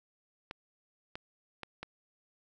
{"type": "clicks", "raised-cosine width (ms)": 0.3, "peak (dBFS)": -24, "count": 4, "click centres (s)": [0.511, 1.155, 1.633, 1.83], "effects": []}